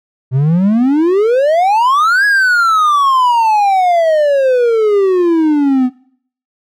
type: exponential two-way sweep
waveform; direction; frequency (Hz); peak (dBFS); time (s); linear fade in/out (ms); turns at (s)
triangle; up then down; 124.9 to 1681 to 246.9; -6; 0.31-5.9; 50; 2.25
effects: noise-tail reverb RT60 0.6 s tail -21 dB re dry